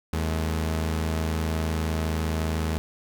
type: tone pair together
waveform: sawtooth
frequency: 79.8 / 213.6 Hz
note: D#2 / G#3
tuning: +44 / +49 cents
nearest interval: octave + perfect fourth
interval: 1705 cents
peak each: -21 / -29 dBFS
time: 0.13-2.78 s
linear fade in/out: 0 ms
effects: none